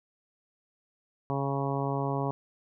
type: harmonic tone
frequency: 138.3 Hz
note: C#3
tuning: 4 cents flat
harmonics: 1 / 2 / 3 / 4 / 5 / 6 / 7 / 8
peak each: -31 / -35 / -35 / -38 / -37 / -39 / -37 / -40 dBFS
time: 1.3-2.31 s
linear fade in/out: 0 ms
effects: none